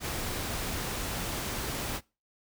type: noise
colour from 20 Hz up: pink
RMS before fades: -34 dBFS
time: 0-2.01 s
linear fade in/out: 50 ms
effects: noise-tail reverb RT60 0.3 s tail -24 dB re dry